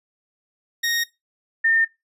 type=tone pair in turn; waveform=20% pulse / sine; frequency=1864.7 / 1813.7 Hz; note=A#6 / A#6; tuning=0 / -48 cents; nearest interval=unison; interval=48 cents; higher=first; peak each=-15 / -15 dBFS; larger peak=neither; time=0.83-1.04 / 1.64-1.85 s; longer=neither; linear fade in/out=10 ms; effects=noise-tail reverb RT60 0.2 s tail -20 dB re dry + resampled to 32000 Hz